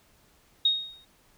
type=tone with exponential decay; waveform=sine; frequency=3736 Hz; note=A#7; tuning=3 cents sharp; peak=-17 dBFS; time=0.65-1.05 s; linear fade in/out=5 ms; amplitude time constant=86 ms; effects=pink hiss -62 dBFS RMS until 1.37 s